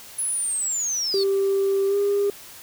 sine linear sweep, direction down, 10670 to 4271 Hz, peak -22 dBFS, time 0.18-1.24 s, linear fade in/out 10 ms
sine tone with pitch glide, 392 to 403.7 Hz, G4 to G#4, 0 to -49 cents, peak -17 dBFS, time 1.14-2.3 s, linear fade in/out 2 ms, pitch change +51 cents, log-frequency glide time 1.88-1.96 s
effects tanh soft clip ceiling -15 dBFS + white hiss -43 dBFS RMS until 2.62 s

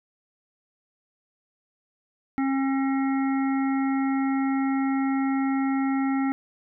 harmonic tone, 270 Hz, C#4, 45 cents flat, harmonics 1 / 3 / 5 / 7 / 8, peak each -22 / -32 / -36 / -39 / -40 dBFS, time 2.38-6.32 s, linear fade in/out 0 ms, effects none

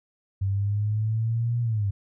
sine linear two-way sweep, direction up then down, 96.4 to 120 to 96.4 Hz, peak -22 dBFS, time 0.41-1.91 s, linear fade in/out 10 ms, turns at 1.61 s, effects none

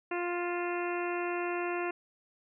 harmonic tone with a mistuned harmonic, 350.7 Hz, F4, 7 cents sharp, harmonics 1 / 2 / 3 / 4 / 5 / 6 / 7 / 8, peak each -33 / -38 / -40 / -42 / -43 / -45 / -45 / -44 dBFS, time 0.11-1.91 s, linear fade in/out 5 ms, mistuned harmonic 8, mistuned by -56 cents, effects none

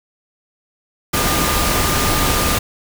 sine tone in noise, 1208 Hz, D6, 48 cents sharp, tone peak -24 dBFS, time 1.13-2.59 s, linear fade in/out 10 ms, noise pink, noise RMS -17 dBFS, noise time 1.13-2.59 s, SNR -10 dB, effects none

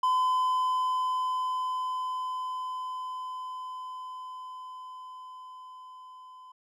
triangle tone with level ramp, 1017 Hz, C6, 50 cents flat, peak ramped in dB -20 to -45 dBFS, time 0.03-6.52 s, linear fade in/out 5 ms, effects none

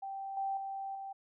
sine tone with level steps, 781 Hz, G5, 7 cents flat, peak -38 / -32 / -37 / -40 dBFS, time 0.02-1.13 s, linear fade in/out 10 ms, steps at 0.37 / 0.57 / 0.95 s, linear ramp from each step 2 ms, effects none

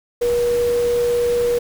sine tone in noise, 480 Hz, B4, 49 cents flat, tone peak -15 dBFS, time 0.21-1.59 s, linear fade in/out 10 ms, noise pink, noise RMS -32 dBFS, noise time 0.21-1.59 s, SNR +14 dB, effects none

